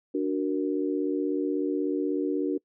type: chord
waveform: sine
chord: D augmented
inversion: none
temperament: equal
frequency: 293.7 / 370 / 466.2 Hz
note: D4 / F#4 / A#4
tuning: 0 / 0 / 0 cents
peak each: -27 / -29 / -32 dBFS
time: 0.14-2.58 s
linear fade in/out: 10 ms
effects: noise-tail reverb RT60 0.1 s tail -25 dB re dry